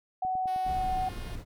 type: tone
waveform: sine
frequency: 747 Hz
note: F#5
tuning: 16 cents sharp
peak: -27 dBFS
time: 0.22-1.09 s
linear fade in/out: 5 ms
type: click train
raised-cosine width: 3 ms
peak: -33 dBFS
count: 7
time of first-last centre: 0.25-0.872 s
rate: 9.64 Hz
type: tone with pitch glide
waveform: 5% pulse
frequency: 370 to 355.7 Hz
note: F#4 to F4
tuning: 0 to +32 cents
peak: -36 dBFS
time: 0.47-1.36 s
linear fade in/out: 10 ms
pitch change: -68 cents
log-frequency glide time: 0.69-0.92 s
type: noise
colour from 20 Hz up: brown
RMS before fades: -37 dBFS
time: 0.64-1.45 s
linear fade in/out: 50 ms
effects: none